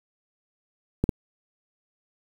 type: clicks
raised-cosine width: 3 ms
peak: -8 dBFS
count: 2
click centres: 1.04 / 1.092 s
effects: 7-bit